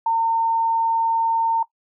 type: tone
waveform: sine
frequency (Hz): 910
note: A#5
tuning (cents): -42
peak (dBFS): -16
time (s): 0.06-1.63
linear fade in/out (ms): 5
effects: noise-tail reverb RT60 0.1 s tail -18 dB re dry